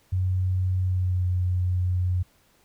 sine tone with pitch glide, 92.5 to 90.54 Hz, F#2 to F#2, 0 to -37 cents, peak -21 dBFS, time 0.12-2.23 s, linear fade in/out 10 ms, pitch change -37 cents, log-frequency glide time 0.82-1.26 s, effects pink hiss -62 dBFS RMS until 2.64 s

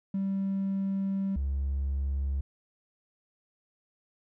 triangle tone pair in turn, 194.6 / 68.8 Hz, G3 / C#2, -12 / -12 cents, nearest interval octave + tritone, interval 1800 cents, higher first, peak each -24 dBFS, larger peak neither, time 0.14-1.36 / 1.36-2.41 s, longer first, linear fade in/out 5 ms, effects tanh soft clip ceiling -23 dBFS

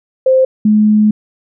sine tone pair in turn, 522 / 212.6 Hz, C5 / G#3, -4 / +41 cents, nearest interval octave + major third, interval 1555 cents, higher first, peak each -6 dBFS, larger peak neither, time 0.26-0.45 / 0.65-1.11 s, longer second, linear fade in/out 5 ms, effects none

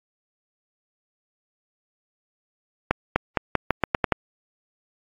accelerating click train, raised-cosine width 0.5 ms, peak -3 dBFS, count 9, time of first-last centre 2.91-4.123 s, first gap 250 ms, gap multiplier 0.85, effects AAC 32 kbps

